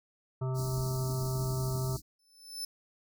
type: harmonic tone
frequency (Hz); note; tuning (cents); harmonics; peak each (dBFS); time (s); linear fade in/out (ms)
130; C3; -11; 1 / 3 / 5 / 7 / 9 / 10; -30 / -40 / -44 / -47 / -49 / -50; 0.41-1.97; 10
type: band-stop noise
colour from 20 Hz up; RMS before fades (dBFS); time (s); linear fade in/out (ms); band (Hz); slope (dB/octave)
pink; -41; 0.54-2.02; 50; 320 to 4200; 96
type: tone with exponential growth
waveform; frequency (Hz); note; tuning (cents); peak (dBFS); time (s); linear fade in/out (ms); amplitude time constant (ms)
sawtooth; 5274; E8; 0; -30; 2.19-2.65; 5; 100
effects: none